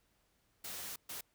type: noise bursts at uneven times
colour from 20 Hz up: white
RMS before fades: -44 dBFS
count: 2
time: 0.64-0.96 / 1.09-1.21 s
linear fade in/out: 5 ms
effects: pink hiss -75 dBFS RMS until 1.34 s